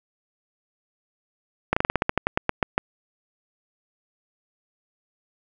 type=slowing click train; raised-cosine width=0.5 ms; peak=-4 dBFS; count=14; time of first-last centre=1.73-2.779 s; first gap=35 ms; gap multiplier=1.13; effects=none